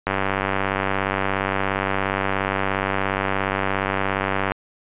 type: click train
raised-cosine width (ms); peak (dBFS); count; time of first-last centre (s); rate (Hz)
0.5; -6; 433; 0.07-4.519; 97.1
effects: resampled to 8000 Hz